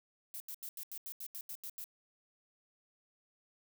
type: noise bursts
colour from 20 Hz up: violet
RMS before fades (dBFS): -44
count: 11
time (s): 0.34-1.841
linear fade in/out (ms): 0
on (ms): 61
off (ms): 83
effects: none